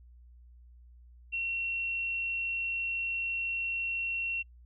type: tone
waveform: sine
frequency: 2726 Hz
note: F7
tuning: 43 cents flat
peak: -30 dBFS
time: 1.32-4.43 s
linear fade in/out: 20 ms
effects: noise-tail reverb RT60 0.1 s tail -26 dB re dry + added 60 Hz sine -52 dBFS peak until 4.65 s